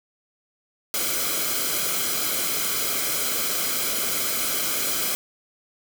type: noise with comb filter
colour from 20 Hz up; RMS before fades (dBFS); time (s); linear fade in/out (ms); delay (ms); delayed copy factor
white; -25; 0.94-5.15; 0; 1.1; -0.65
effects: none